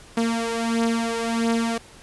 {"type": "beating tone pair", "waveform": "sawtooth", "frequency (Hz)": [229.4, 230.9], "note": ["A#3", "A#3"], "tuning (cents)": [-28, -16], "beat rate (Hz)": 1.5, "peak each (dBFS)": [-19, -22], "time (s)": [0.17, 1.78], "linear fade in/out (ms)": 5, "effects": ["pink hiss -47 dBFS RMS until 2.02 s", "resampled to 24000 Hz"]}